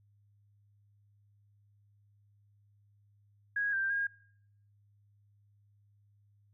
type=tone with pitch steps; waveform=sine; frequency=1650 / 1577 / 1625 Hz; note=G#6 / G6 / G#6; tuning=-12 / +10 / -38 cents; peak=-29 dBFS; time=3.56-4.07 s; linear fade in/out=5 ms; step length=170 ms; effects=noise-tail reverb RT60 0.7 s tail -24 dB re dry + added 102 Hz sine -64 dBFS peak until 6.53 s